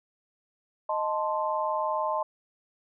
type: chord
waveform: sine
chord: A diminished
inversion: second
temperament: equal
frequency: 622.3 / 880 / 1046.5 Hz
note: Eb5 / A5 / C6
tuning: 0 / 0 / 0 cents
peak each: -30 dBFS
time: 0.89-2.23 s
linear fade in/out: 5 ms
effects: none